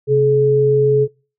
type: tone pair together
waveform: sine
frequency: 133.21 / 426.1 Hz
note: C3 / G#4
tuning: +31 / +44 cents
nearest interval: octave + minor sixth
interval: 2013 cents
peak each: -17 / -11 dBFS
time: 0.07-1.08 s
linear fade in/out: 50 ms
effects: noise-tail reverb RT60 0.4 s tail -26 dB re dry